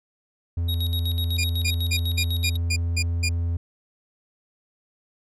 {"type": "tone", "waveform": "triangle", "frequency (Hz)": 84.8, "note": "E2", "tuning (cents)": 50, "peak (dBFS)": -20, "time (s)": [0.57, 3.57], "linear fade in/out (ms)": 5}
{"type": "tone with tremolo", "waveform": "square", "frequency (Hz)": 3783, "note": "A#7", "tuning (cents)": 25, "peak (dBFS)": -28, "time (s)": [0.68, 2.57], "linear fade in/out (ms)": 10, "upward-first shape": "square", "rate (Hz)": 8, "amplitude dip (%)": 80}
{"type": "tone bursts", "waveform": "20% pulse", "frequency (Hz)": 2422, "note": "D#7", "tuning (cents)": -47, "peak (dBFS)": -18, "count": 8, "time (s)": [1.38, 3.292], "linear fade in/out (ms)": 10, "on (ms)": 64, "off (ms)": 200}
{"effects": ["resampled to 32000 Hz"]}